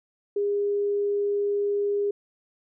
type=tone; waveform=sine; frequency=406.9 Hz; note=G#4; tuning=35 cents flat; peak=-22 dBFS; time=0.36-2.11 s; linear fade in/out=5 ms; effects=none